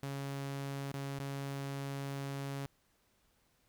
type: tone with dropouts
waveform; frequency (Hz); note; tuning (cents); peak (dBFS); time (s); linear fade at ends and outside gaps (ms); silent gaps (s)
sawtooth; 138.59; C#3; 0; -34; 0.03-2.66; 0; 0.916-0.941 / 1.188-1.199
effects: pink hiss -73 dBFS RMS until 3.68 s